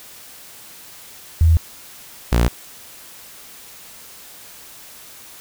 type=tone pair in turn; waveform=sine / sawtooth; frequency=81.5 / 58.81 Hz; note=E2 / A#1; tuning=-19 / +16 cents; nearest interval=tritone; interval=565 cents; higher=first; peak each=-9 / -9 dBFS; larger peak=neither; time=1.41-1.57 / 2.32-2.48 s; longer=neither; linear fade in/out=0 ms; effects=white hiss -41 dBFS RMS until 5.4 s